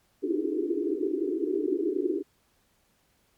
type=band-pass noise; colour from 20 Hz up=pink; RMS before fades=-28 dBFS; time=0.22-2.23 s; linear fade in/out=20 ms; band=290 to 420 Hz; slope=96 dB/octave; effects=pink hiss -68 dBFS RMS until 3.37 s + MP3 96 kbps